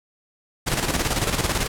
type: noise with tremolo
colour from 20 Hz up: pink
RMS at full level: -21 dBFS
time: 0.66-1.68 s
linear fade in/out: 20 ms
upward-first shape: square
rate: 18 Hz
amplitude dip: 55%
effects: low-pass 12000 Hz 12 dB/octave